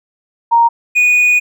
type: tone pair in turn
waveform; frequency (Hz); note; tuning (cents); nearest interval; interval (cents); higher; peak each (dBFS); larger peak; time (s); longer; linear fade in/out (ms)
sine / triangle; 932.3 / 2467; A#5 / D#7; 0 / -15; octave + perfect fourth; 1685; second; -6; neither; 0.51-0.69 / 0.95-1.4; second; 20
effects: none